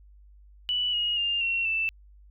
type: tone with pitch steps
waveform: sine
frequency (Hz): 2960 / 2881 / 2804 / 2728 / 2655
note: F#7 / F#7 / F7 / F7 / E7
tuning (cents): 0 / -47 / +6 / -41 / +12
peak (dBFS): -24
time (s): 0.69-1.89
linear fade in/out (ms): 0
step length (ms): 240
effects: added 50 Hz sine -50 dBFS peak until 2.3 s